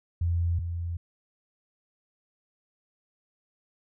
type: tone pair in turn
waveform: sine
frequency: 85.4 / 85.4 Hz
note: F2 / F2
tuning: -38 / -38 cents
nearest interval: unison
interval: 0 cents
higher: neither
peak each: -23 / -29 dBFS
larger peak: first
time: 0.21-0.59 / 0.59-0.97 s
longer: neither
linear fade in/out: 5 ms
effects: none